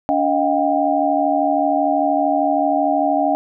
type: tone cluster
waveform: sine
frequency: 286.9 / 631 / 716 / 789 Hz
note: D4 / D#5 / F5 / G5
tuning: -40 / +24 / +43 / +11 cents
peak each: -20 dBFS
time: 0.09-3.35 s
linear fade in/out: 0 ms
effects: none